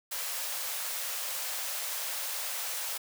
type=high-pass noise; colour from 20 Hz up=white; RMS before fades=-35 dBFS; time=0.11-2.98 s; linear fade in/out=10 ms; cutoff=480 Hz; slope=96 dB/octave; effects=none